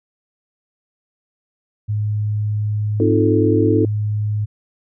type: tone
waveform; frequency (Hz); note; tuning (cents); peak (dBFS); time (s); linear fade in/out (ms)
sine; 105.4; G#2; +26; -17; 1.88-4.46; 20
type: chord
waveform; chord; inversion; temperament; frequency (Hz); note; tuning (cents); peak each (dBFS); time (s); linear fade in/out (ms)
sine; F dominant seventh; second; equal; 261.6 / 311.1 / 349.2 / 440; C4 / Eb4 / F4 / A4; 0 / 0 / 0 / 0; -21 / -17 / -20 / -18; 3-3.85; 2
effects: none